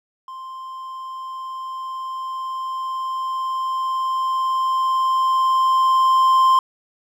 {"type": "tone with level ramp", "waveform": "triangle", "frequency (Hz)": 1047, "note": "C6", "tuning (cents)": 1, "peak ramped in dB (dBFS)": [-30, -9], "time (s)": [0.28, 6.59], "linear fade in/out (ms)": 2, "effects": []}